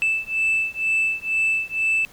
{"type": "beating tone pair", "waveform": "sine", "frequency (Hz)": [2637, 2639.1], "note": ["E7", "E7"], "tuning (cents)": [0, 1], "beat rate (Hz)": 2.1, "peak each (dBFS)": -21, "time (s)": [0.02, 2.05], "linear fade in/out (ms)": 0, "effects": ["tanh soft clip ceiling -15 dBFS", "pink hiss -49 dBFS RMS until 2.12 s"]}